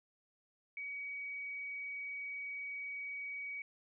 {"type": "tone", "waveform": "sine", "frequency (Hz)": 2262, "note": "C#7", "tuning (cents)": 34, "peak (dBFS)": -40, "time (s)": [0.77, 3.62], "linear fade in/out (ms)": 2, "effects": []}